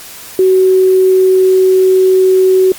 sine tone, 375.3 Hz, F#4, 25 cents sharp, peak -5 dBFS, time 0.39-2.72 s, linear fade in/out 2 ms, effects white hiss -31 dBFS RMS until 2.78 s + Opus 48 kbps

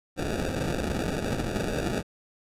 blue noise with sample-and-hold, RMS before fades -29 dBFS, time 0.16-2.03 s, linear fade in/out 50 ms, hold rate 1050 Hz, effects low-pass 11000 Hz 12 dB/octave

